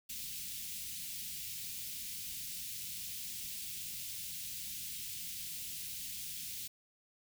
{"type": "band-stop noise", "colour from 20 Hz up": "white", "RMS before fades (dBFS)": -43, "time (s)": [0.09, 6.68], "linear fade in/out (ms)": 10, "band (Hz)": [210, 2500], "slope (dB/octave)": 24, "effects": []}